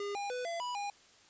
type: tone with pitch steps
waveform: square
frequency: 406.1 / 809 / 497.1 / 678 / 983 / 813 Hz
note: G#4 / G#5 / B4 / E5 / B5 / G#5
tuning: -39 / -46 / +11 / +49 / -8 / -37 cents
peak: -36 dBFS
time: 0-0.9 s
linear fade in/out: 2 ms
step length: 150 ms
effects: white hiss -61 dBFS RMS until 1.29 s + resampled to 16000 Hz